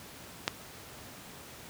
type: click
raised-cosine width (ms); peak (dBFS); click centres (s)
0.2; -9; 0.479
effects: pink hiss -48 dBFS RMS until 1.69 s + high-pass 80 Hz 12 dB/octave